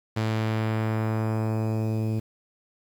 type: tone with low-pass filter sweep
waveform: sawtooth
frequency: 110 Hz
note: A2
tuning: in tune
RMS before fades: -26 dBFS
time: 0.16-2.2 s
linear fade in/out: 10 ms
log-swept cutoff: 5200 to 380 Hz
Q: 0.84
effects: 8-bit